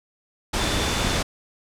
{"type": "tone in noise", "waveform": "sine", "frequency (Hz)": 3520, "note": "A7", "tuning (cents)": 0, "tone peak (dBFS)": -32, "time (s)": [0.59, 1.17], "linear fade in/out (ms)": 10, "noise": "pink", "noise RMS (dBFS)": -23, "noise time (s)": [0.53, 1.23], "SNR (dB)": -12, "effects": ["low-pass 8000 Hz 12 dB/octave"]}